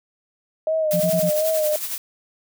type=tone with vibrato; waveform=sine; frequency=622.3 Hz; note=D#5; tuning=in tune; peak=-18 dBFS; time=0.67-1.76 s; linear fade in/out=2 ms; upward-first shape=sine; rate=2.7 Hz; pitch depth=51 cents each way
type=noise with tremolo; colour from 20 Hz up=blue; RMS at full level=-26 dBFS; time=0.91-1.98 s; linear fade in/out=0 ms; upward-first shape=sine; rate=11 Hz; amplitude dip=55%
type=tone bursts; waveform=sine; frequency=174.61 Hz; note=F3; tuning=in tune; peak=-21 dBFS; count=4; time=0.93-1.298 s; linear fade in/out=10 ms; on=74 ms; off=24 ms
effects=none